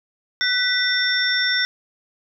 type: tone cluster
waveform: sine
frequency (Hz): 1504 / 1964 / 3580 / 5450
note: F#6 / B6 / A7 / F8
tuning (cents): +28 / -10 / +29 / -43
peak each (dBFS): -23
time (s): 0.41-1.65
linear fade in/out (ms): 0
effects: none